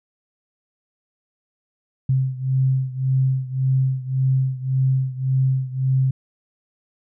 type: beating tone pair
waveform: sine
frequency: 131.2 / 133 Hz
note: C3 / C3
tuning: +5 / +29 cents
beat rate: 1.8 Hz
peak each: -19 / -22 dBFS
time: 2.09-6.11 s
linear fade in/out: 5 ms
effects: none